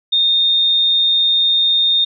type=tone; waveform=sine; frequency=3662 Hz; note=A#7; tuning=32 cents flat; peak=-11 dBFS; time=0.12-2.05 s; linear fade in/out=10 ms; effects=none